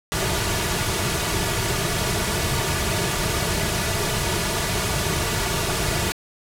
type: noise with comb filter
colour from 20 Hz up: pink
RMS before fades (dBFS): -23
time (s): 0.12-6.12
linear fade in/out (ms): 0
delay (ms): 3.8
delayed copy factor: -0.65
effects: low-pass 12000 Hz 12 dB/octave